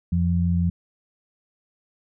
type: tone pair together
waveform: sine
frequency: 87.1 / 173.2 Hz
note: F2 / F3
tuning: -4 / -14 cents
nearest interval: octave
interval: 1190 cents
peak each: -21 / -21 dBFS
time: 0.12-0.7 s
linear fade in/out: 5 ms
effects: none